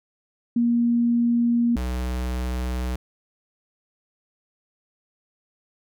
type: tone pair in turn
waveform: sine / square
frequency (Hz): 236.6 / 62.36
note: A#3 / B1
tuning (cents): +26 / +17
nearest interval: octave + major seventh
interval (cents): 2309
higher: first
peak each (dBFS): -17 / -25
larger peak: first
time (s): 0.56-1.76 / 1.76-2.96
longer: neither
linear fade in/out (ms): 5
effects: none